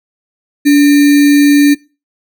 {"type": "tone with sample-and-hold", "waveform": "sine", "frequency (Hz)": 288, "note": "D4", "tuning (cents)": -34, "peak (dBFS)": -3, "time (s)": [0.65, 1.75], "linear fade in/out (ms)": 20, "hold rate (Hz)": 2100, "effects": ["noise-tail reverb RT60 0.3 s tail -22 dB re dry"]}